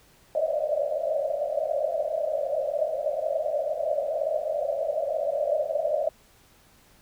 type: band-pass noise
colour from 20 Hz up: pink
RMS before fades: -27 dBFS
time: 0.35-6.09 s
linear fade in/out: 2 ms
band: 560 to 650 Hz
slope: 96 dB/octave
effects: pink hiss -58 dBFS RMS until 7.01 s